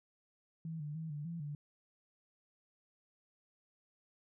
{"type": "tone with pitch steps", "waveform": "sine", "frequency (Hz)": [162.1, 148.4, 160.7, 147.3, 168.3, 146.5], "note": ["E3", "D3", "E3", "D3", "E3", "D3"], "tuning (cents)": [-29, 18, -44, 6, 36, -4], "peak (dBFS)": -39, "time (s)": [0.65, 1.55], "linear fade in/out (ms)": 2, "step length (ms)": 150, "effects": []}